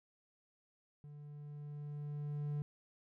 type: tone with level ramp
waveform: triangle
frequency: 146.83 Hz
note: D3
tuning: in tune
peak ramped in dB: -48 to -33 dBFS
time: 1.04-2.62 s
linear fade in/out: 0 ms
effects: none